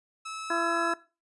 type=tone; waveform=sawtooth; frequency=1300 Hz; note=E6; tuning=24 cents flat; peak=-32 dBFS; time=0.25-0.94 s; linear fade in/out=10 ms
type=harmonic tone; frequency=337 Hz; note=E4; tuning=38 cents sharp; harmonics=1 / 2 / 3 / 4 / 5; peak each=-32 / -33 / -34 / -30 / -31 dBFS; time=0.5-0.94 s; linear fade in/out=5 ms
effects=noise-tail reverb RT60 0.3 s tail -18 dB re dry + resampled to 24000 Hz